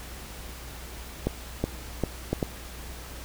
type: clicks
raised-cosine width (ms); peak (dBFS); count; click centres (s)
2; -11; 5; 1.27 / 1.64 / 2.037 / 2.33 / 2.428
effects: added 60 Hz sine -41 dBFS peak until 3.24 s + pink hiss -43 dBFS RMS until 3.24 s